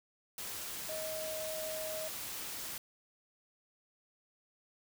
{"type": "tone in noise", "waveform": "sine", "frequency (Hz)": 629, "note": "D#5", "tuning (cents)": 19, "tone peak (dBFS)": -39, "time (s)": [0.89, 2.08], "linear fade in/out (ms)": 2, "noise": "white", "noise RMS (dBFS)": -42, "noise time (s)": [0.38, 2.78], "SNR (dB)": 0, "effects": []}